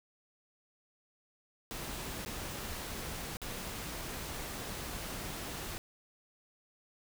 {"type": "noise with dropouts", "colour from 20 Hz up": "pink", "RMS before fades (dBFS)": -41, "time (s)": [1.71, 5.78], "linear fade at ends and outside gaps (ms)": 0, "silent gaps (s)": [[2.25, 2.26], [3.37, 3.417]], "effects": []}